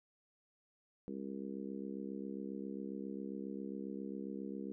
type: harmonic tone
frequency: 67.4 Hz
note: C#2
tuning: 48 cents flat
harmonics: 3 / 4 / 5 / 6 / 7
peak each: -44 / -46 / -48 / -50 / -51 dBFS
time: 1.08-4.72 s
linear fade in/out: 0 ms
effects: none